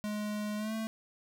square tone with pitch glide, 209.9 to 221.4 Hz, G#3 to A3, +19 to +11 cents, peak -34 dBFS, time 0.04-0.87 s, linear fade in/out 0 ms, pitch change +92 cents, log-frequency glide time 0.57-0.74 s, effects none

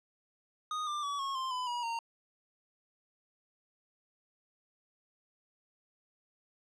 square tone with pitch steps, 1240 / 1188.8 / 1139.7 / 1092.7 / 1047.5 / 1004.3 / 962.8 / 923.1 Hz, D#6 / D6 / C#6 / C#6 / C6 / B5 / B5 / A#5, -6 / +21 / +48 / -25 / +2 / +29 / -44 / -17 cents, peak -34 dBFS, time 0.71-1.99 s, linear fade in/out 2 ms, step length 160 ms, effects low-pass 6000 Hz 12 dB/octave

